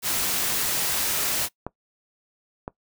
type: noise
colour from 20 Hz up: white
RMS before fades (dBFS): -25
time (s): 0.02-1.49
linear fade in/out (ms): 50
type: clicks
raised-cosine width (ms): 1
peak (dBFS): -25 / -16 / -17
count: 3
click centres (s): 1.418 / 1.666 / 2.679
effects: noise-tail reverb RT60 0.1 s tail -21 dB re dry